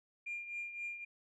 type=tone with tremolo; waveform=sine; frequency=2400 Hz; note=D7; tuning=37 cents sharp; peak=-36 dBFS; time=0.26-1.05 s; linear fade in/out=10 ms; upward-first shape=triangle; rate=3.8 Hz; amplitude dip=70%; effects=tanh soft clip ceiling -34 dBFS